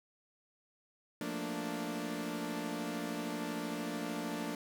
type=chord; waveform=sawtooth; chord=Bb major seventh; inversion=second; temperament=equal; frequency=174.61 / 220 / 233.1 / 293.7 Hz; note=F3 / A3 / Bb3 / D4; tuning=0 / 0 / 0 / 0 cents; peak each=-40 / -40 / -38 / -36 dBFS; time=1.21-4.55 s; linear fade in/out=2 ms; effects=none